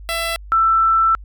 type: tone pair in turn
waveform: 10% pulse / sine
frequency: 668 / 1331 Hz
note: E5 / E6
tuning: +23 / +16 cents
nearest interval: octave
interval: 1193 cents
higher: second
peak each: -11 dBFS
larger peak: neither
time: 0.09-0.36 / 0.52-1.15 s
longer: second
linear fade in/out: 0 ms
effects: added 50 Hz sine -33 dBFS peak until 1.24 s + MP3 96 kbps